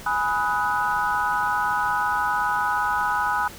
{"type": "chord", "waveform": "sine", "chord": "G# minor seventh", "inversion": "none", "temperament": "equal with one note detuned", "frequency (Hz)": [830.6, 987.8, 1262.6, 1480], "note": ["G#5", "B5", "D#6", "F#6"], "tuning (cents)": [0, 0, 25, 0], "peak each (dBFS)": -26, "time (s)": [0.06, 3.48], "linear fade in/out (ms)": 5, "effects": ["pink hiss -41 dBFS RMS until 3.58 s"]}